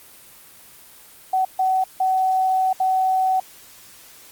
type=tone bursts at uneven times; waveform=sine; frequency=754 Hz; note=F#5; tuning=32 cents sharp; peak=-16 dBFS; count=4; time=1.33-1.45 / 1.59-1.84 / 2-2.73 / 2.8-3.4 s; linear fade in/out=5 ms; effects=white hiss -46 dBFS RMS until 4.31 s + Opus 24 kbps